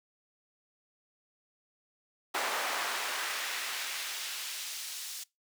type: noise with high-pass filter sweep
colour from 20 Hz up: brown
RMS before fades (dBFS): -36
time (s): 2.34-5.24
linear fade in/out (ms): 10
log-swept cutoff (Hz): 840 to 5600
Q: 0.78
effects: noise-tail reverb RT60 0.2 s tail -22 dB re dry + high-pass 300 Hz 12 dB/octave